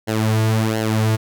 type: tone with flanger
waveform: sawtooth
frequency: 110 Hz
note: A2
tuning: in tune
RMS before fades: -18 dBFS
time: 0.07-1.17 s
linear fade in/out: 20 ms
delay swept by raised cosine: 0.82 to 3.92 ms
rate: 1.4 Hz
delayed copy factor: -0.75
effects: none